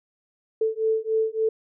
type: beating tone pair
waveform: sine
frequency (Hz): 440 / 443.5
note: A4 / A4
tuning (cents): 0 / +14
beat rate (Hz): 3.5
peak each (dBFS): -24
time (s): 0.61-1.49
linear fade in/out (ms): 5
effects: none